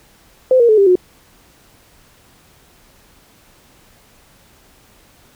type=tone with pitch steps; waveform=sine; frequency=514 / 471.3 / 432.2 / 396.3 / 363.5 Hz; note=C5 / A#4 / A4 / G4 / F#4; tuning=-31 / +19 / -31 / +19 / -31 cents; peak=-7 dBFS; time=0.51-0.955 s; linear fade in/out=2 ms; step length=89 ms; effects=pink hiss -50 dBFS RMS until 5.35 s